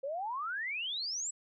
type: exponential sweep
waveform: sine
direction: up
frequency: 523.3 to 7930 Hz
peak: -34 dBFS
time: 0.03-1.31 s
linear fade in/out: 10 ms
effects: none